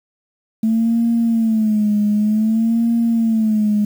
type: tone with vibrato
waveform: sine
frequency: 220 Hz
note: A3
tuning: in tune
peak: -12 dBFS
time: 0.63-3.85 s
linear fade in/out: 5 ms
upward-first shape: sine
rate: 0.54 Hz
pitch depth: 95 cents each way
effects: tanh soft clip ceiling -8 dBFS + 7-bit